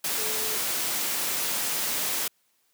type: tone in noise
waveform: sine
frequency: 434.6 Hz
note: A4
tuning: 21 cents flat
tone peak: -37 dBFS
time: 0.18-0.57 s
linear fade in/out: 5 ms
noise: white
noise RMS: -28 dBFS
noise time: 0.04-2.28 s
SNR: -12 dB
effects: white hiss -69 dBFS RMS until 2.73 s + high-pass 150 Hz 12 dB/octave